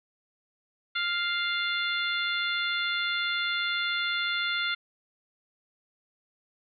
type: harmonic tone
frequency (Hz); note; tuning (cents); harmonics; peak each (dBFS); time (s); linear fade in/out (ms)
698.5; F5; 0; 2 / 3 / 4 / 5 / 6; -30 / -32 / -37 / -32 / -39; 0.95-4.75; 10
effects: none